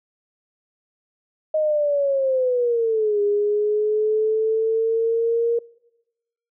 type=linear two-way sweep; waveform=sine; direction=down then up; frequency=626 to 408.3 to 469.3 Hz; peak=-17 dBFS; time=1.54-5.59 s; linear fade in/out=5 ms; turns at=3.21 s; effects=noise-tail reverb RT60 1.0 s tail -25 dB re dry